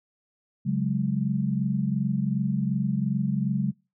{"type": "chord", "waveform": "sine", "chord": "C# suspended fourth", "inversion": "none", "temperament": "equal", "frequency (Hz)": [138.59, 185, 207.7], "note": ["C#3", "F#3", "G#3"], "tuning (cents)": [0, 0, 0], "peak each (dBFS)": -27, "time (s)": [0.65, 3.72], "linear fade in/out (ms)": 20, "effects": ["noise-tail reverb RT60 0.3 s tail -26 dB re dry"]}